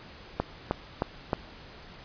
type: click train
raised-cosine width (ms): 1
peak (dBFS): -11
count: 4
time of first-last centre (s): 0.4-1.332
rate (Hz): 3.22
effects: pink hiss -48 dBFS RMS until 2.04 s + resampled to 11025 Hz